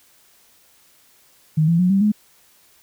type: tone with pitch steps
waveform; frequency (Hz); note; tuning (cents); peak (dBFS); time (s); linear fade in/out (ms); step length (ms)
sine; 155.9 / 168.06 / 181.16 / 195.29 / 210.5; D#3 / E3 / F#3 / G3 / G#3; +4 / +34 / -36 / -6 / +24; -13; 1.57-2.12; 10; 110
effects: white hiss -55 dBFS RMS until 2.82 s